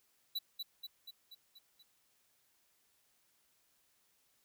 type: tone with echo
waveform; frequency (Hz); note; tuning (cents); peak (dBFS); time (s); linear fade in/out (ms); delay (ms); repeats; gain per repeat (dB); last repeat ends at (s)
square; 3951; B7; 0; -35; 0.35-0.39; 10; 240; 6; -4; 1.83
effects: white hiss -74 dBFS RMS until 4.44 s